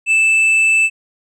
sine tone with hard clipping, 2637 Hz, E7, in tune, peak -11 dBFS, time 0.06-0.9 s, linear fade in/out 50 ms, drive 4 dB, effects none

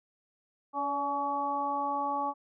harmonic tone with a mistuned harmonic, 282.5 Hz, C#4, 33 cents sharp, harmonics 1 / 2 / 3 / 4, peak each -39 / -39 / -31 / -33 dBFS, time 0.73-2.34 s, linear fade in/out 50 ms, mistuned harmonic 2, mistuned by +35 cents, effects none

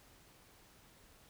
silence, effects pink hiss -63 dBFS RMS until 1.29 s

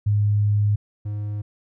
sine / triangle tone pair in turn, 103.7 / 104.11 Hz, G#2 / G#2, -2 / +5 cents, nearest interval unison, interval 7 cents, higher second, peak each -16 / -23 dBFS, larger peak first, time 0.06-0.76 / 1.05-1.42 s, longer first, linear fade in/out 10 ms, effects none

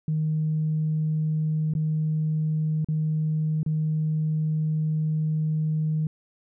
sine tone with dropouts, 155.56 Hz, D#3, in tune, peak -21 dBFS, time 0.08-6.07 s, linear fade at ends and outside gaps 2 ms, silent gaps 1.737-1.751 / 2.846-2.886 / 3.631-3.662 s, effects tanh soft clip ceiling -17 dBFS

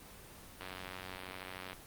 click train, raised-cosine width 0.3 ms, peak -27 dBFS, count 105, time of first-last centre 0.61-1.731 s, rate 92.8 Hz, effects pink hiss -53 dBFS RMS until 1.86 s + Opus 24 kbps

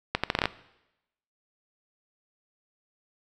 accelerating click train, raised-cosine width 0.3 ms, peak -7 dBFS, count 8, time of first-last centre 0.15-0.456 s, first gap 86 ms, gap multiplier 0.76, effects noise-tail reverb RT60 0.9 s tail -18 dB re dry

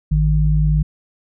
sine tone pair together, 54.18 / 152.9 Hz, A1 / D#3, -26 / -30 cents, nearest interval octave + tritone, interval 1796 cents, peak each -15 dBFS, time 0.11-0.83 s, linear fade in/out 10 ms, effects none

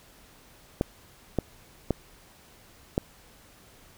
clicks, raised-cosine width 2 ms, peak -10 dBFS, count 4, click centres 0.811 / 1.387 / 1.907 / 2.979 s, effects pink hiss -55 dBFS RMS until 3.97 s

